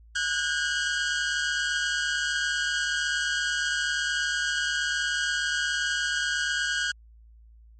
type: tone pair together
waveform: sawtooth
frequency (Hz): 1464 / 1612.4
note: F#6 / G6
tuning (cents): -19 / +48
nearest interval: major second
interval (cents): 167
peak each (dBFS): -24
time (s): 0.15-6.92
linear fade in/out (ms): 10
effects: added 56 Hz sine -49 dBFS peak until 7.79 s + MP3 32 kbps